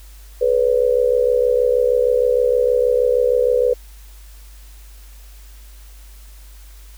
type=tone with amplitude modulation; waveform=sine; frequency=493.9 Hz; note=B4; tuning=in tune; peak=-9 dBFS; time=0.41-3.74 s; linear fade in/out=10 ms; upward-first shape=sine; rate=66.4 Hz; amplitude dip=85%; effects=added 50 Hz sine -38 dBFS peak until 6.97 s + white hiss -49 dBFS RMS until 6.97 s